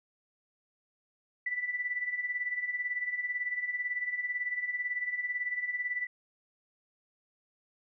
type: tone with tremolo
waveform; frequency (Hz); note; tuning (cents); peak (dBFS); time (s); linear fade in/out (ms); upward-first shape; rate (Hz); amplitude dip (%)
sine; 1975.5; B6; 0; -28; 1.46-6.07; 5; sine; 18; 70
effects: none